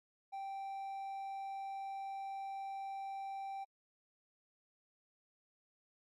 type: tone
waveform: triangle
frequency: 782 Hz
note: G5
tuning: 4 cents flat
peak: -39 dBFS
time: 0.32-3.65 s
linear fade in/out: 20 ms
effects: AAC 64 kbps